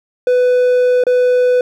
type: tone with dropouts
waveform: triangle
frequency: 497.9 Hz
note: B4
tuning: 14 cents sharp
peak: -7 dBFS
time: 0.27-1.61 s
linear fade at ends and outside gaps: 2 ms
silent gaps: 1.038-1.067 s
effects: none